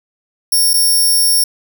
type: tone with dropouts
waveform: 5% pulse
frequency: 5500 Hz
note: F8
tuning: 27 cents flat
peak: -4 dBFS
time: 0.52-1.44 s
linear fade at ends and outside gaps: 5 ms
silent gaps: 0.734-0.739 s
effects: none